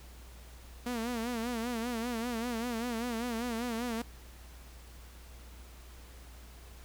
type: tone with vibrato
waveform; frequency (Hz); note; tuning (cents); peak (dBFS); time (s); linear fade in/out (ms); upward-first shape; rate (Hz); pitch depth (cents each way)
sawtooth; 235.2; A#3; +16; -29; 0.86-4.02; 5; sine; 5.1; 95
effects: added 60 Hz sine -49 dBFS peak until 6.84 s + pink hiss -56 dBFS RMS until 6.84 s